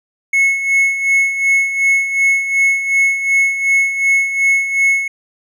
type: tone with tremolo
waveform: triangle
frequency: 2190 Hz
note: C#7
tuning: 22 cents flat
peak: -7 dBFS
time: 0.33-5.08 s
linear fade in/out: 5 ms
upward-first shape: sine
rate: 2.7 Hz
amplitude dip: 65%
effects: none

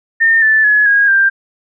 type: tone with pitch steps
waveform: sine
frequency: 1816 / 1755.2 / 1696.3 / 1639.5 / 1584.6 Hz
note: A#6 / A6 / G#6 / G#6 / G6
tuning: -46 / -5 / +36 / -23 / +18 cents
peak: -7 dBFS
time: 0.2-1.3 s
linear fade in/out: 20 ms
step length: 220 ms
effects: none

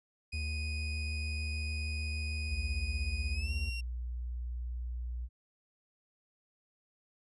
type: tone with pitch glide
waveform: 30% pulse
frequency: 2489 to 2746 Hz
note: D#7 to F7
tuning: 0 to -30 cents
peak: -37 dBFS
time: 0.32-3.81 s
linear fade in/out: 10 ms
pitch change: +170 cents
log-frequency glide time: 3.33-3.51 s
type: tone with vibrato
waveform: triangle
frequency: 76.8 Hz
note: D#2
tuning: 22 cents flat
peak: -32 dBFS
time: 0.33-3.7 s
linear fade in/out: 10 ms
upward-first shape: sine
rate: 6.6 Hz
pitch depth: 21 cents each way
type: tone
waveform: sine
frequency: 60.4 Hz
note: B1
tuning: 38 cents flat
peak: -35 dBFS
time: 2.48-5.29 s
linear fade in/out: 50 ms
effects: resampled to 24000 Hz

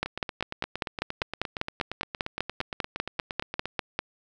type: two click trains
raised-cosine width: 0.3 ms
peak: -16 / -10 dBFS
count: 32 / 21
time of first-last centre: 0.06-3.656 / 0.03-3.99 s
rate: 8.62 / 5.05 Hz
effects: none

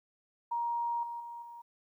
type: tone with level steps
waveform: sine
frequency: 942 Hz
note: A#5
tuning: 18 cents sharp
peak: -30 / -37 / -41 / -45 dBFS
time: 0.51-1.62 s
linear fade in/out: 10 ms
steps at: 1.03 / 1.2 / 1.42 s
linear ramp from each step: 2 ms
effects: 12-bit

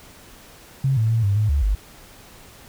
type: tone with pitch steps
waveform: sine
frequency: 134.8 / 111 / 113.7 / 100 / 106.6 / 70.8 / 50.4 Hz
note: C#3 / A2 / A#2 / G2 / G#2 / C#2 / G1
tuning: -48 / +16 / -43 / +35 / +46 / +37 / +49 cents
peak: -16 dBFS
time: 0.84-1.75 s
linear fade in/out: 5 ms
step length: 130 ms
effects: pink hiss -46 dBFS RMS until 2.68 s

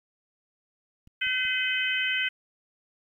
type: clicks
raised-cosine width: 5 ms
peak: -40 dBFS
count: 3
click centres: 1.074 / 1.269 / 1.452 s
type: harmonic tone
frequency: 510 Hz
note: C5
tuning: 44 cents flat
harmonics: 3 / 4 / 5 / 6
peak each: -30 / -30 / -30 / -30 dBFS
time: 1.21-2.29 s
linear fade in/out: 10 ms
effects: 10-bit

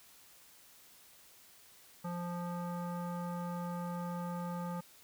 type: tone with low-pass filter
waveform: square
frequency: 174.61 Hz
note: F3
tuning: in tune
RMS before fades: -39 dBFS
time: 2.04-4.81 s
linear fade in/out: 10 ms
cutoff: 1100 Hz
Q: 2.9
effects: white hiss -60 dBFS RMS until 5.03 s

